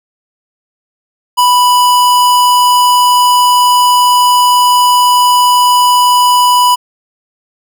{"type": "tone", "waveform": "square", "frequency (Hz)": 987.8, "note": "B5", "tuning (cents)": 0, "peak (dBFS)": -6, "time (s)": [1.37, 6.76], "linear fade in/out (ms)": 20, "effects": []}